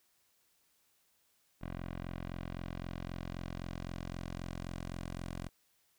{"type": "tone with low-pass filter sweep", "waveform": "10% pulse", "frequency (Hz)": 43.83, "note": "F1", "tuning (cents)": 7, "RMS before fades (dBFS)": -42, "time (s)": [1.61, 5.49], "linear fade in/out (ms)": 10, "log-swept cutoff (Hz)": [2400, 12000], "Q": 0.84, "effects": ["white hiss -73 dBFS RMS until 5.98 s"]}